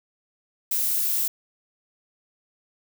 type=noise; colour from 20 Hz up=violet; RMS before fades=-24 dBFS; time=0.71-1.28 s; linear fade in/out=5 ms; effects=none